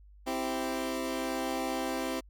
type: chord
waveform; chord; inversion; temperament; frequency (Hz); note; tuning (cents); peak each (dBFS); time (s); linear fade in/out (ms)
20% pulse; C major; none; equal; 261.6 / 329.6 / 392; C4 / E4 / G4; 0 / 0 / 0; -29 / -31 / -34; 0.26-2.21; 20
effects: added 50 Hz sine -52 dBFS peak until 2.29 s